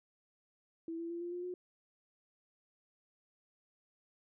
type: tone with pitch steps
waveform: sine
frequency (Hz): 329.6 / 335.6 / 341.6 / 347.8 / 354.1 / 360.5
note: E4 / E4 / F4 / F4 / F4 / F#4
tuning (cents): 0 / +31 / -38 / -7 / +24 / -45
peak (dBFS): -38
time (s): 0.88-1.54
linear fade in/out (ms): 2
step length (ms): 110
effects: none